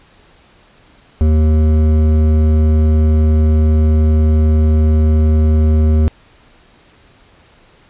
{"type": "tone with hard clipping", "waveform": "triangle", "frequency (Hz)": 77.6, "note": "D#2", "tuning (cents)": -4, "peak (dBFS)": -10, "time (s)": [1.21, 6.08], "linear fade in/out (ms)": 0, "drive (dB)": 15, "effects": ["pink hiss -48 dBFS RMS until 7.89 s", "resampled to 8000 Hz"]}